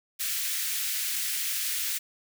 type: high-pass noise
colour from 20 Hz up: white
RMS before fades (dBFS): -30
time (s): 0.19-1.99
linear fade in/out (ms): 20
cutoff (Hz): 1700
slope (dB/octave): 24
effects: none